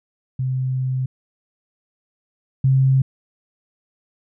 sine tone pair in turn, 129.8 / 133.06 Hz, C3 / C3, -13 / +29 cents, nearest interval unison, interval 42 cents, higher second, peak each -19 / -12 dBFS, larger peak second, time 0.39-1.06 / 2.64-3.02 s, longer first, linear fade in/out 5 ms, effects none

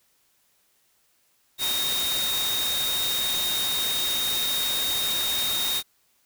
sine tone in noise, 3717 Hz, A#7, 6 cents flat, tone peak -25 dBFS, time 1.58-5.83 s, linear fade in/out 50 ms, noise white, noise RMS -29 dBFS, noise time 1.58-5.83 s, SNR +1 dB, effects white hiss -66 dBFS RMS until 6.25 s

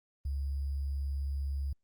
sine tone with sample-and-hold, 69.3 Hz, C#2, in tune, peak -31 dBFS, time 0.25-1.73 s, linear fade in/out 5 ms, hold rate 4900 Hz, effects Opus 32 kbps

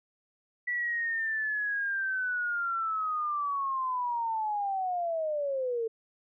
sine linear sweep, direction down, 1963 to 443 Hz, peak -28 dBFS, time 0.67-5.88 s, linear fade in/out 10 ms, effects none

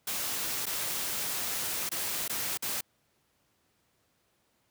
white noise with dropouts, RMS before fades -33 dBFS, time 0.07-2.81 s, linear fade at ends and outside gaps 5 ms, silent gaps 0.657-0.665 / 1.892-1.915 / 2.28-2.295 / 2.574-2.623 s, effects pink hiss -72 dBFS RMS until 4.7 s + high-pass 80 Hz 12 dB/octave

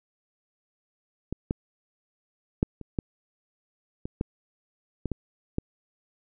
clicks, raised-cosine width 3 ms, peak -17 / -13 / -8 / -26 / -13 / -20 / -13 / -16 / -16 / -13 dBFS, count 10, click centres 1.326 / 1.509 / 2.629 / 2.813 / 2.988 / 4.055 / 4.211 / 5.057 / 5.117 / 5.584 s, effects none

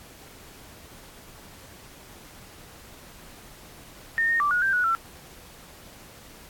sine tone with pitch steps, 1827 / 1846 / 1167 / 1450 / 1574 / 1466 / 1346 Hz, A#6 / A#6 / D6 / F#6 / G6 / F#6 / E6, -35 / -17 / -11 / -35 / +7 / -16 / +36 cents, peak -20 dBFS, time 4.18-4.95 s, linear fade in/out 0 ms, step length 110 ms, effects pink hiss -48 dBFS RMS until 6.49 s + AAC 64 kbps

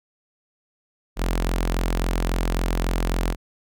sawtooth tone with notch filter, 43.65 Hz, F1, in tune, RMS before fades -23 dBFS, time 1.16-3.36 s, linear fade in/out 50 ms, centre 100 Hz, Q 1, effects none

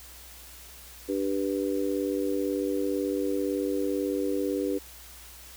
harmonic tone, 98 Hz, G2, in tune, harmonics 3 / 4 / 5, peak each -29 / -30 / -31 dBFS, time 1.08-4.79 s, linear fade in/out 20 ms, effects added 60 Hz sine -51 dBFS peak until 5.56 s + white hiss -48 dBFS RMS until 5.56 s

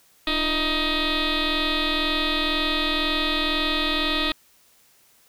sine tone with frequency modulation, 1887 Hz, A#6, 21 cents sharp, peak -19 dBFS, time 0.27-4.32 s, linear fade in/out 2 ms, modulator 318 Hz, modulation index 6.8, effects tanh soft clip ceiling -17 dBFS + white hiss -58 dBFS RMS until 5.28 s

